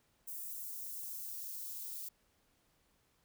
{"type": "noise with high-pass filter sweep", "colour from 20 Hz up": "violet", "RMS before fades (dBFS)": -44, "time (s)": [0.27, 2.09], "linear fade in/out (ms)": 10, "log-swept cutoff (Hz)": [7500, 3600], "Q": 0.95, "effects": ["pink hiss -74 dBFS RMS until 3.24 s"]}